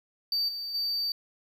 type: tone with level steps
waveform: triangle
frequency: 4617 Hz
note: D8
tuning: 30 cents flat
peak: -24 / -32 / -26 dBFS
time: 0.32-1.12 s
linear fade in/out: 2 ms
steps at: 0.48 / 0.74 s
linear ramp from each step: 10 ms
effects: 10-bit